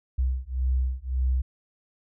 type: beating tone pair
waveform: sine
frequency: 63.2 / 65 Hz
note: B1 / C2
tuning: +41 / -11 cents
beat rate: 1.8 Hz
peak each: -26 dBFS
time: 0.18-1.42 s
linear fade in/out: 10 ms
effects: none